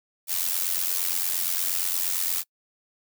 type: noise with amplitude modulation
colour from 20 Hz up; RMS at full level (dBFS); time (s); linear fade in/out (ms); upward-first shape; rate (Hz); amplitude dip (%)
blue; -23; 0.27-2.44; 50; sine; 88.6; 75
effects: noise-tail reverb RT60 0.1 s tail -26 dB re dry